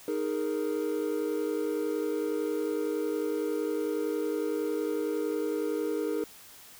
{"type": "chord", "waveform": "triangle", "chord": "D# suspended fourth", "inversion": "none", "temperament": "equal", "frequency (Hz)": [311.1, 415.3, 466.2], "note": ["D#4", "G#4", "A#4"], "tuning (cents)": [0, 0, 0], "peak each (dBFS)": [-30, -30, -30], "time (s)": [0.08, 6.24], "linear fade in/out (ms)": 2, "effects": ["tanh soft clip ceiling -18 dBFS", "white hiss -51 dBFS RMS until 6.79 s"]}